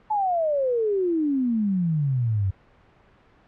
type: exponential sweep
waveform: sine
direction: down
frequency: 874 to 92.5 Hz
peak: -20 dBFS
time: 0.1-2.51 s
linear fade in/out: 10 ms
effects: pink hiss -56 dBFS RMS until 3.47 s + low-pass 2000 Hz 12 dB/octave